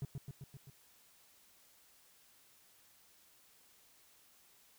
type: tone with echo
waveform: triangle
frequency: 136.8 Hz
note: C#3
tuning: 23 cents flat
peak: -34 dBFS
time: 0.02-0.05 s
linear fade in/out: 2 ms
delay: 130 ms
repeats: 5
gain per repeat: -3 dB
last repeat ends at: 0.7 s
effects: white hiss -66 dBFS RMS until 4.78 s